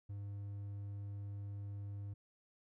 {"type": "tone", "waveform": "triangle", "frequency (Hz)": 100.9, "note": "G#2", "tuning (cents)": -49, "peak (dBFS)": -40, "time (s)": [0.09, 2.14], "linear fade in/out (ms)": 10, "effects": []}